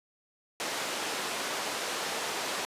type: band-pass noise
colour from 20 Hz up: pink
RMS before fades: -34 dBFS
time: 0.6-2.65 s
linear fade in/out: 0 ms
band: 420 to 8300 Hz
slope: 12 dB/octave
effects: resampled to 32000 Hz